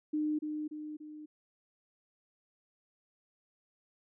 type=tone with echo; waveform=sine; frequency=303.8 Hz; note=D#4; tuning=41 cents flat; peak=-29 dBFS; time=0.13-0.39 s; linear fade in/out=10 ms; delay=290 ms; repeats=3; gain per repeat=-5 dB; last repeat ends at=1.26 s; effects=none